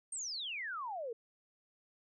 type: exponential sweep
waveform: sine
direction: down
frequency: 8870 to 440 Hz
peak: -38 dBFS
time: 0.12-1.13 s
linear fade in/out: 5 ms
effects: none

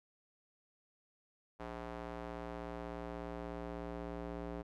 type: tone with band-pass filter sweep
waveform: square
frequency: 58.27 Hz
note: A#1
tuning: in tune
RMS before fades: -44 dBFS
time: 1.59-4.63 s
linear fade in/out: 20 ms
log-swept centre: 790 to 470 Hz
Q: 0.84
effects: none

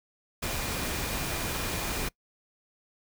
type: tone in noise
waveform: sine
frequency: 2421 Hz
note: D#7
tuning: 48 cents flat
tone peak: -43 dBFS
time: 0.42-2.09 s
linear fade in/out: 10 ms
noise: pink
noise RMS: -32 dBFS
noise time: 0.42-2.09 s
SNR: -14 dB
effects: noise-tail reverb RT60 0.1 s tail -23 dB re dry

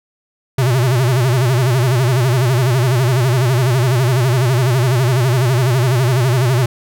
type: tone with vibrato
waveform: square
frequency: 126 Hz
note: B2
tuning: 35 cents sharp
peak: -12 dBFS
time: 0.58-6.66 s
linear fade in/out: 5 ms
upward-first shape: sine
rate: 12 Hz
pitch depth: 140 cents each way
effects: none

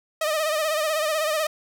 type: tone with vibrato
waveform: sawtooth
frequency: 620 Hz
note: D#5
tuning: 6 cents flat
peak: -18 dBFS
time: 0.21-1.47 s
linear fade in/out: 5 ms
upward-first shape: sine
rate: 16 Hz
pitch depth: 67 cents each way
effects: none

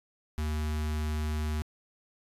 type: tone with notch filter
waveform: square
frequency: 76.5 Hz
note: D#2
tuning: 29 cents flat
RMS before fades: -31 dBFS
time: 0.38-1.62 s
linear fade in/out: 0 ms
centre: 550 Hz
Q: 1.7
effects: resampled to 32000 Hz

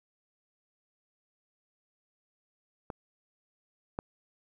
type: clicks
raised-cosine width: 1 ms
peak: -23 / -19 dBFS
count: 2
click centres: 2.902 / 3.989 s
effects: 10-bit

